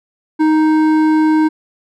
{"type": "tone with hard clipping", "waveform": "sine", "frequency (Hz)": 311.8, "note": "D#4", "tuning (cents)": 4, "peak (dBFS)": -11, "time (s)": [0.39, 1.49], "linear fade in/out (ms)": 20, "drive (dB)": 10, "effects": []}